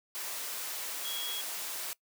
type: tone in noise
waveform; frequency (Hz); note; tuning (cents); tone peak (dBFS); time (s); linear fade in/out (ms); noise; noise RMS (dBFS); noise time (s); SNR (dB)
sine; 3322; G#7; 0; -36; 1.05-1.41; 0; white; -38; 0.15-1.93; -1
effects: noise-tail reverb RT60 0.1 s tail -21 dB re dry + high-pass 400 Hz 12 dB/octave

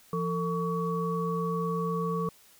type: tone cluster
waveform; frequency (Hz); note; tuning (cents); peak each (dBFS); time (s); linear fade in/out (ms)
sine; 170.7 / 451.3 / 1128; F3 / A4 / C#6; -39 / +44 / +30; -30 / -32 / -33; 0.13-2.29; 2
effects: white hiss -58 dBFS RMS until 2.59 s

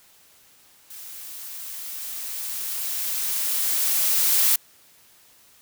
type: noise with level ramp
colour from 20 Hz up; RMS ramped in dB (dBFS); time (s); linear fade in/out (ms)
blue; -40 to -18; 0.9-4.56; 5
effects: white hiss -55 dBFS RMS until 5.61 s

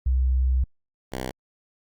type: tone pair in turn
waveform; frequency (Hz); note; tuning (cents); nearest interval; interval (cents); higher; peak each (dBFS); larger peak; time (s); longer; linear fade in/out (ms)
sine / 5% pulse; 64 / 64; C2 / C2; -38 / -38; unison; 0; neither; -18; neither; 0.06-0.64 / 1.12-1.31; first; 5
effects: Opus 48 kbps

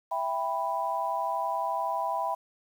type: chord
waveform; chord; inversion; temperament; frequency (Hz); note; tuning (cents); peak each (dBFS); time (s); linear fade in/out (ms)
sine; E minor; none; just; 659.3 / 791.1 / 988.9; E5 / G5 / B5; 0 / +16 / +2; -33 / -32 / -30; 0.11-2.35; 10
effects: 9-bit

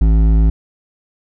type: tone with hard clipping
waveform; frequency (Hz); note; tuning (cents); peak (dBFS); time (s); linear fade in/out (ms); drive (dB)
triangle; 54.1; A1; -29; -10; 0.01-0.5; 5; 14
effects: none

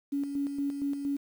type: tone with tremolo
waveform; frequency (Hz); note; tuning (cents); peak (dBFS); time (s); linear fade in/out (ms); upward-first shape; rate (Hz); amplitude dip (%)
sine; 281.6; C#4; +27; -27; 0.12-1.17; 10; square; 4.3; 50
effects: 9-bit

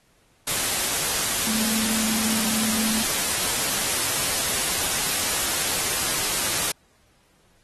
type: tone in noise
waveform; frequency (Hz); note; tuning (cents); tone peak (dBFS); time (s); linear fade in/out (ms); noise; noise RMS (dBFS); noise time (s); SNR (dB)
sine; 220; A3; 0; -26; 1.47-3.02; 5; white; -24; 0.47-6.72; -5
effects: pink hiss -62 dBFS RMS until 7.63 s + AAC 32 kbps

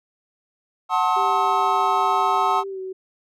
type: chord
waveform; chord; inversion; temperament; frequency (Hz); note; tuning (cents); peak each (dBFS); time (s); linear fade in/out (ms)
triangle; F# diminished seventh; none; just; 740 / 888 / 1065.6 / 1278.7; F#5 / A5 / C6 / Eb6; 0 / +16 / +31 / +47; -21; 0.89-2.64; 50
type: tone with pitch glide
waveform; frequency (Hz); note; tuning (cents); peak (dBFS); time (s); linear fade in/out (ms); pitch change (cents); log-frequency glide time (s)
sine; 392 to 376.7; G4 to F#4; 0 to +31; -28; 1.16-2.93; 10; -69; 2.68-2.8
effects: none

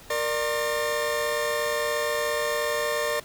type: tone cluster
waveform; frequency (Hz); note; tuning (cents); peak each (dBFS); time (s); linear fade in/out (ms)
40% pulse; 466.2 / 593 / 1074 / 1816; A#4 / D5 / C6 / A#6; 0 / +17 / +45 / -46; -29 / -27 / -32 / -31; 0.1-3.2; 5
effects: pink hiss -48 dBFS RMS until 3.24 s

